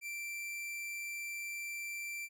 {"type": "tone", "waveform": "45% pulse", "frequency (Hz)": 2349, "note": "D7", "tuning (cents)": 0, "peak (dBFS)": -39, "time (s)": [0.01, 2.29], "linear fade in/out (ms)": 50, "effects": []}